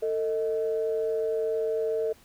sine tone pair together, 447.8 / 627 Hz, A4 / D#5, +30 / +13 cents, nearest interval tritone, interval 583 cents, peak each -25 / -31 dBFS, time 0.02-2.13 s, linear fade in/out 10 ms, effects tanh soft clip ceiling -17 dBFS + pink hiss -57 dBFS RMS until 2.24 s

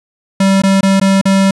square tone with dropouts, 194 Hz, G3, 18 cents flat, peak -8 dBFS, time 0.4-1.51 s, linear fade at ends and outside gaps 5 ms, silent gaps 0.62-0.635 / 0.809-0.83 / 0.999-1.013 / 1.214-1.254 s, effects resampled to 24000 Hz

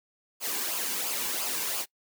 white noise with flanger, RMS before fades -31 dBFS, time 0.4-1.86 s, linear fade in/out 50 ms, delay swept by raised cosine 0.51 to 1.61 ms, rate 2.9 Hz, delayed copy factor -0.55, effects noise-tail reverb RT60 0.1 s tail -23 dB re dry + high-pass 200 Hz 12 dB/octave

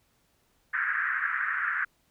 pink band-pass noise, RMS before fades -29 dBFS, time 0.73-1.85 s, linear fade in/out 10 ms, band 1400 to 1800 Hz, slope 48 dB/octave, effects pink hiss -69 dBFS RMS until 2.1 s

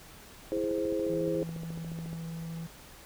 sine chord, E augmented, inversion none, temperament equal, 329.6 / 415.3 / 523.3 Hz, E4 / G#4 / B#4, 0 / 0 / 0 cents, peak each -32 / -33 / -32 dBFS, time 0.52-1.43 s, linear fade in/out 0 ms
click train, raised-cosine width 2 ms, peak -30 dBFS, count 23, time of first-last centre 0.57-2.13 s, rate 14.1 Hz
triangle tone, 164.81 Hz, E3, in tune, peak -34 dBFS, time 1.09-2.67 s, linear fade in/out 10 ms
effects pink hiss -51 dBFS RMS until 3.05 s

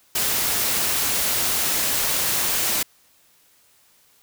white noise, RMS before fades -22 dBFS, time 0.15-2.83 s, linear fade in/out 5 ms, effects white hiss -58 dBFS RMS until 4.22 s

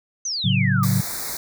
sine exponential sweep, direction down, 6320 to 1135 Hz, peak -23 dBFS, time 0.25-0.85 s, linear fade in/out 5 ms
sine chord, F# minor, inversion first, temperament equal, 110 / 138.59 / 185 Hz, A2 / C#3 / F#3, 0 / 0 / 0 cents, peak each -21 dBFS, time 0.44-1.01 s, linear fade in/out 10 ms
white band-stop noise, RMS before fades -29 dBFS, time 0.83-1.37 s, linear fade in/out 2 ms, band 2300 to 3700 Hz, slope 96 dB/octave
effects none

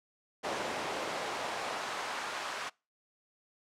brown noise with high-pass filter sweep, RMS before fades -37 dBFS, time 0.43-2.7 s, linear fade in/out 20 ms, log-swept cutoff 530 to 1100 Hz, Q 0.97, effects noise-tail reverb RT60 0.3 s tail -26 dB re dry + low-pass 8000 Hz 12 dB/octave

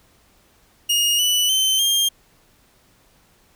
sawtooth tone with pitch steps, 2858 / 2969 / 3084 / 3204 Hz, F7 / F#7 / G7 / G7, +39 / +5 / -29 / +37 cents, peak -13 dBFS, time 0.89-2.09 s, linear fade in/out 10 ms, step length 300 ms, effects pink hiss -57 dBFS RMS until 3.55 s

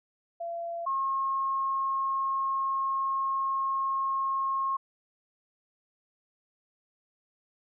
sine tone pair in turn, 680 / 1079.4 Hz, F5 / C#6, -46 / -46 cents, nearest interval minor sixth, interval 800 cents, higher second, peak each -32 / -26 dBFS, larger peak second, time 0.4-0.86 / 0.86-4.77 s, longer second, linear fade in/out 10 ms, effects none

